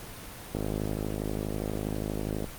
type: click train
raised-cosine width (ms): 2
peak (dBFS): -17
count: 100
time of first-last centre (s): 0.55-2.443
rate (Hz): 52.3
effects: pink hiss -43 dBFS RMS until 2.58 s + Opus 32 kbps